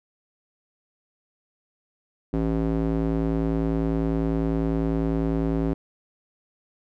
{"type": "tone with band-pass filter", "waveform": "square", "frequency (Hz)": 55, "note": "A1", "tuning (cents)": 0, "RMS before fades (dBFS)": -24, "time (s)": [2.33, 5.74], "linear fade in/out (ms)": 10, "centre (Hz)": 290, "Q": 1.4, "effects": []}